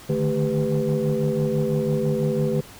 sine tone cluster, 147.5 / 153.5 / 219.8 / 395.4 / 497.7 Hz, D3 / D#3 / A3 / G4 / B4, +8 / -23 / -2 / +15 / +13 cents, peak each -25 dBFS, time 0.09-2.61 s, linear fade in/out 10 ms, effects tanh soft clip ceiling -13 dBFS + pink hiss -44 dBFS RMS until 2.79 s

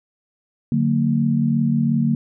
sine chord, D augmented, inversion none, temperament just, 146.83 / 183.54 / 229.4 Hz, D3 / F#3 / A#3, 0 / -14 / -28 cents, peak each -20 / -24 / -18 dBFS, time 0.72-2.15 s, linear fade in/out 2 ms, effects none

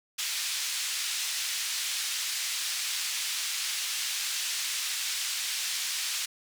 white band-pass noise, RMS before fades -32 dBFS, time 0.18-6.26 s, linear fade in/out 10 ms, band 2200 to 6700 Hz, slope 12 dB/octave, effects none

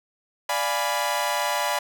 sawtooth chord, D diminished seventh, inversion none, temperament equal, 587.3 / 698.5 / 830.6 / 987.8 Hz, D5 / F5 / Ab5 / Cb6, 0 / 0 / 0 / 0 cents, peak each -25 / -27 / -25 / -23 dBFS, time 0.49-1.79 s, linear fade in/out 5 ms, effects none

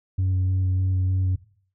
sine tone with vibrato, 93.2 Hz, F#2, 13 cents sharp, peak -17 dBFS, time 0.18-1.36 s, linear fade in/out 10 ms, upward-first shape square, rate 3.3 Hz, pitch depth 10 cents each way, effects noise-tail reverb RT60 0.5 s tail -18 dB re dry + tanh soft clip ceiling -18 dBFS

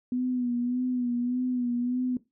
sine tone with vibrato, 246.9 Hz, B3, in tune, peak -25 dBFS, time 0.12-2.17 s, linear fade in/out 2 ms, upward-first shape sine, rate 1.7 Hz, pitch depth 44 cents each way, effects noise-tail reverb RT60 0.2 s tail -17 dB re dry

